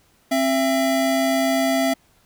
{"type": "tone pair together", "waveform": "square", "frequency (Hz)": [265.9, 670], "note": ["C4", "E5"], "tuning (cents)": [28, 28], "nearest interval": "octave + major third", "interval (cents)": 1600, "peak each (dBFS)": -21, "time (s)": [0.31, 1.94], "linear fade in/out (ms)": 10, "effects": ["pink hiss -59 dBFS RMS until 2.25 s"]}